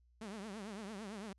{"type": "tone with vibrato", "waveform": "sawtooth", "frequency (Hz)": 207.7, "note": "G#3", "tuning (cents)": 0, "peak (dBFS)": -40, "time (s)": [0.21, 1.33], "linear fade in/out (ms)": 5, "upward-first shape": "triangle", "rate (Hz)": 8.9, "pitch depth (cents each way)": 190, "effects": ["added 60 Hz sine -66 dBFS peak until 1.38 s", "resampled to 24000 Hz"]}